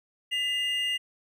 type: tone pair together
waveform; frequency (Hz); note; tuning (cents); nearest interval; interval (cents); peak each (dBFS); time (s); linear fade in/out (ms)
triangle; 2005 / 2826; B6 / F7; +26 / +20; tritone; 594; -31 / -25; 0.31-0.98; 20
effects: none